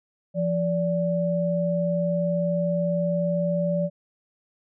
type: tone pair together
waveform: sine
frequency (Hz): 172.13 / 581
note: F3 / D5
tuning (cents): -25 / -19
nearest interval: octave + major sixth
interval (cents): 2106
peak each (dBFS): -24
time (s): 0.34-3.9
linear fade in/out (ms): 50
effects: none